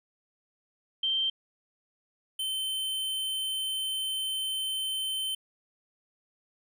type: tone pair in turn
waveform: sine / square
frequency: 3136 / 3084 Hz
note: G7 / G7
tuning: 0 / -29 cents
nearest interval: unison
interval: 29 cents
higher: first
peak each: -25 / -30 dBFS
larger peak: first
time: 1.03-1.3 / 2.39-5.35 s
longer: second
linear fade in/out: 5 ms
effects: none